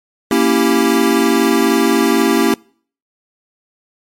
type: chord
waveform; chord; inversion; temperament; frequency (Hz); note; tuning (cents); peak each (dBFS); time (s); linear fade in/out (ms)
square; A# diminished seventh; none; equal; 233.1 / 277.2 / 329.6 / 392; A#3 / C#4 / E4 / G4; 0 / 0 / 0 / 0; -17; 0.31-2.54; 2
effects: noise-tail reverb RT60 0.5 s tail -26 dB re dry + MP3 64 kbps